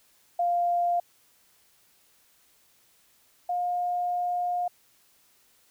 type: tone pair in turn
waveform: sine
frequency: 698.5 / 711.1 Hz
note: F5 / F5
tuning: 0 / +31 cents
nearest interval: unison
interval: 31 cents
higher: second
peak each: -22 / -25 dBFS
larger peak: first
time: 0.39-1 / 3.49-4.68 s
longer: second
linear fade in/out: 5 ms
effects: white hiss -63 dBFS RMS until 5.7 s